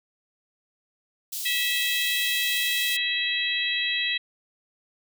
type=high-pass noise; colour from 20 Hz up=white; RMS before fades=-32 dBFS; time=1.32-2.97 s; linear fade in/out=10 ms; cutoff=3400 Hz; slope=24 dB/octave
type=harmonic tone; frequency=651 Hz; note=E5; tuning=22 cents flat; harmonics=3 / 4 / 5 / 6; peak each=-29 / -29 / -29 / -29 dBFS; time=1.45-4.18 s; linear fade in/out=10 ms
effects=none